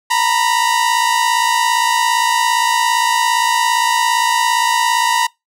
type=tone pair together; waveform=sawtooth; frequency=924 / 981.5 Hz; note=A#5 / B5; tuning=-16 / -11 cents; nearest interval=minor second; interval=105 cents; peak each=-12 dBFS; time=0.1-5.27 s; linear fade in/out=10 ms; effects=noise-tail reverb RT60 0.2 s tail -24 dB re dry + low-pass 12000 Hz 12 dB/octave